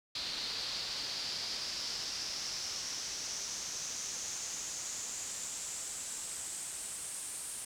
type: noise with band-pass filter sweep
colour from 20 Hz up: brown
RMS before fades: -40 dBFS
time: 0.15-7.65 s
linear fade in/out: 5 ms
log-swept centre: 4300 to 9000 Hz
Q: 4.8
effects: none